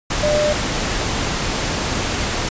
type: tone in noise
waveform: sine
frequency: 599 Hz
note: D5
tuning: 34 cents sharp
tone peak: -15 dBFS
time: 0.23-0.53 s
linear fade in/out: 5 ms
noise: pink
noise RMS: -21 dBFS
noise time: 0.1-2.49 s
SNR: +3 dB
effects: resampled to 16000 Hz